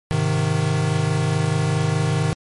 square chord, Ab major, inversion none, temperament equal, 103.83 / 130.81 / 155.56 Hz, Ab2 / C3 / Eb3, 0 / 0 / 0 cents, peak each -25 / -24 / -21 dBFS, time 0.11-2.33 s, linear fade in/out 0 ms, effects MP3 48 kbps

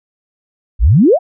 sine exponential sweep, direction up, 43.65 to 784 Hz, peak -5 dBFS, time 0.79-1.19 s, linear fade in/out 50 ms, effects none

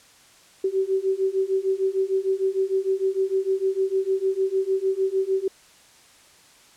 sine beating tone pair, 380 / 386.6 Hz, F#4 / G4, +46 / -24 cents, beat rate 6.6 Hz, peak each -24 / -23 dBFS, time 0.64-5.48 s, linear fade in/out 5 ms, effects white hiss -53 dBFS RMS until 6.76 s + low-pass 9000 Hz 12 dB/octave

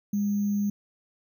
sine tone with sample-and-hold, 203.9 Hz, G#3, 32 cents flat, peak -23 dBFS, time 0.13-0.7 s, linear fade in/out 5 ms, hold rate 6300 Hz, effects none

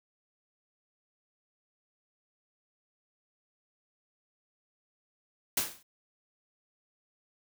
white noise with exponential decay, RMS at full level -25 dBFS, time 5.57-5.83 s, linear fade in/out 5 ms, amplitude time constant 56 ms, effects none

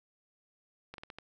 slowing click train, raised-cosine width 0.3 ms, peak -28 dBFS, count 5, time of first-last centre 0.94-1.186 s, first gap 42 ms, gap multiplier 1.26, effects none

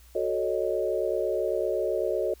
sine chord, D# half-diminished seventh, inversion first, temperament equal, 370 / 440 / 554.4 / 622.3 Hz, F#4 / A4 / C#5 / D#5, 0 / 0 / 0 / 0 cents, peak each -30 dBFS, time 0.15-2.34 s, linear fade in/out 5 ms, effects added 60 Hz sine -51 dBFS peak until 2.4 s + white hiss -58 dBFS RMS until 2.4 s

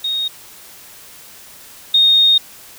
sine tone pair in turn, 3729 / 3703 Hz, A#7 / A#7, 0 / -12 cents, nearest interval unison, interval 12 cents, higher first, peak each -17 / -8 dBFS, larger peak second, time 0.04-0.28 / 1.94-2.38 s, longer second, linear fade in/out 5 ms, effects white hiss -40 dBFS RMS until 2.78 s

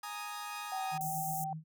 sawtooth chord, Ab suspended second, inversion none, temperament equal, 830.6 / 932.3 / 1244.5 Hz, Ab5 / Bb5 / Eb6, 0 / 0 / 0 cents, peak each -40 / -43 / -39 dBFS, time 0.03-0.98 s, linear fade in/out 5 ms
sine tone with pitch glide, 766 to 773.1 Hz, G5 to G5, -40 to -24 cents, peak -35 dBFS, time 0.72-1.53 s, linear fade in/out 2 ms, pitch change +16 cents, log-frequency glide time 1.03-1.11 s
sine tone with tremolo, 157.9 Hz, D#3, 26 cents sharp, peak -38 dBFS, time 0.91-1.64 s, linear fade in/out 50 ms, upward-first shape sine, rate 8.2 Hz, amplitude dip 55%
white high-pass noise, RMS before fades -41 dBFS, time 1.01-1.44 s, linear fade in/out 0 ms, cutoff 6200 Hz, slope 48 dB/octave
effects none

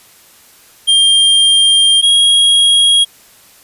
square tone pair in turn, 3198 / 3286 Hz, G7 / G#7, +34 / -19 cents, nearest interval unison, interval 47 cents, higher second, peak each -7 dBFS, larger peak neither, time 0.87-2.02 / 2.02-3.05 s, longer first, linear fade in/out 20 ms, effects white hiss -44 dBFS RMS until 3.63 s + resampled to 32000 Hz

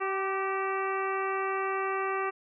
harmonic tone with a mistuned harmonic, 384.9 Hz, G4, 32 cents flat, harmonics 1 / 2 / 3 / 4 / 5 / 6 / 7, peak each -32 / -36 / -32 / -40 / -39 / -42 / -43 dBFS, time 0-2.31 s, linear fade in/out 20 ms, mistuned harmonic 3, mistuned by +29 cents, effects none

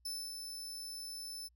sawtooth tone with ADSR envelope, 5274 Hz, E8, in tune, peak -35 dBFS, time 0.05-1.49 s, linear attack 7 ms, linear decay 260 ms, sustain -5 dB, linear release 27 ms, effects added 60 Hz sine -67 dBFS peak until 1.55 s

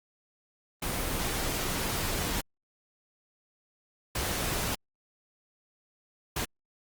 pink noise bursts at uneven times, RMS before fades -31 dBFS, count 3, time 0.82-2.41 / 4.15-4.75 / 6.36-6.45 s, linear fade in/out 5 ms, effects Opus 24 kbps

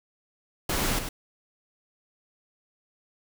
pink noise with echo, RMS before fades -27 dBFS, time 0.69-0.99 s, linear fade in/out 5 ms, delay 100 ms, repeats 1, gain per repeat -7 dB, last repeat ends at 1.09 s, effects none

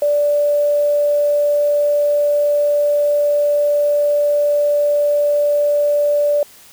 sine tone with quantisation, 584 Hz, D5, 10 cents flat, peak -12 dBFS, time 0.02-6.43 s, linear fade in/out 2 ms, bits 6, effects white hiss -44 dBFS RMS until 6.72 s

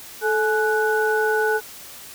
sine tone cluster, 435.4 / 846 / 1481 Hz, A4 / G#5 / F#6, -18 / +32 / +1 cents, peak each -20 / -25 / -22 dBFS, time 0.21-1.61 s, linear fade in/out 50 ms, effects white hiss -40 dBFS RMS until 2.14 s

